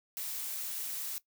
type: noise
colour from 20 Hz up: blue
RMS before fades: -38 dBFS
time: 0.17-1.18 s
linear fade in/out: 0 ms
effects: noise-tail reverb RT60 0.1 s tail -18 dB re dry